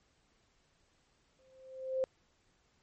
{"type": "tone with exponential growth", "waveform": "sine", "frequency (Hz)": 523.3, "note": "C5", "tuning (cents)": 0, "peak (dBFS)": -27, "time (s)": [1.39, 2.04], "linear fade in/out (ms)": 0, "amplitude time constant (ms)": 140, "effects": ["pink hiss -72 dBFS RMS until 2.82 s", "MP3 32 kbps"]}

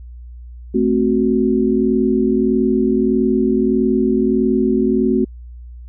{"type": "chord", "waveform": "sine", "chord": "F# diminished", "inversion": "first", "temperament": "equal", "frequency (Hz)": [220, 261.6, 370], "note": ["A3", "C4", "F#4"], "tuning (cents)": [0, 0, 0], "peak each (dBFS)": -17, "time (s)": [0.74, 5.25], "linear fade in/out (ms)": 10, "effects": ["added 60 Hz sine -32 dBFS peak until 5.88 s"]}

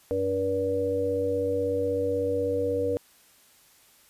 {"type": "harmonic tone", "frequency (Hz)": 96.2, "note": "G2", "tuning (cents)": -32, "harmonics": [1, 3, 5, 6], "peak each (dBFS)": [-35, -33, -25, -33], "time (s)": [0.11, 2.97], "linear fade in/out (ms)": 0, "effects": ["white hiss -58 dBFS RMS until 4.09 s", "resampled to 32000 Hz"]}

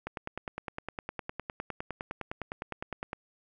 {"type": "click train", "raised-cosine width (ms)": 0.5, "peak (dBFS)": -20, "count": 31, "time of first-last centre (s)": [0.07, 3.131], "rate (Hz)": 9.8, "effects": []}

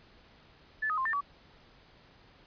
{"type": "tone with pitch steps", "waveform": "sine", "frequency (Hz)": [1741, 1254, 1052, 1792, 1140], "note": ["A6", "D#6", "C6", "A6", "C#6"], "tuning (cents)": [-19, 13, 9, 31, 48], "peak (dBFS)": -28, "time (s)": [0.82, 1.21], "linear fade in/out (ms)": 10, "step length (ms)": 78, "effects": ["pink hiss -59 dBFS RMS until 2.46 s", "resampled to 11025 Hz"]}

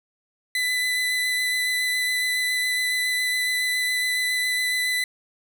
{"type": "tone with vibrato", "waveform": "30% pulse", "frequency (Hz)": 2000, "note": "B6", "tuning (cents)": 21, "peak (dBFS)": -19, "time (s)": [0.55, 5.04], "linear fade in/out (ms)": 2, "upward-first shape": "sine", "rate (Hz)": 7.2, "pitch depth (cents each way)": 9, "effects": []}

